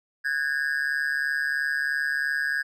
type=tone with amplitude modulation; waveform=triangle; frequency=1642 Hz; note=G#6; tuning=20 cents flat; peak=-18 dBFS; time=0.24-2.63 s; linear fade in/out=20 ms; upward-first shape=sine; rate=143 Hz; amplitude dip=90%; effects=none